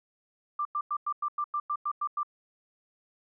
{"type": "tone bursts", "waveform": "sine", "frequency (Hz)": 1183, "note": "D6", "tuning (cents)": 12, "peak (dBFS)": -27, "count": 11, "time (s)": [0.59, 2.232], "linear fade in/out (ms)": 5, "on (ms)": 62, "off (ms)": 96, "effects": []}